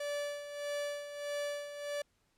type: tone with tremolo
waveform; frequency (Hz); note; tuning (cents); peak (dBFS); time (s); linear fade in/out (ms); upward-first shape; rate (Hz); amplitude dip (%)
45% pulse; 580; D5; -22; -34; 0-2.02; 5; sine; 1.6; 65
effects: pink hiss -75 dBFS RMS until 2.37 s + low-pass 11000 Hz 12 dB/octave